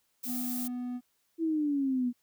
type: noise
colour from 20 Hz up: violet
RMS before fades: -37 dBFS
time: 0.23-0.68 s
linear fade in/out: 10 ms
type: tone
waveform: triangle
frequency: 246.9 Hz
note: B3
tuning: in tune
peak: -31 dBFS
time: 0.25-1.01 s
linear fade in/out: 50 ms
type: exponential sweep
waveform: sine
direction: down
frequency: 333.1 to 240 Hz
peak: -26 dBFS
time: 1.38-2.13 s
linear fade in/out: 50 ms
effects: white hiss -74 dBFS RMS until 2.22 s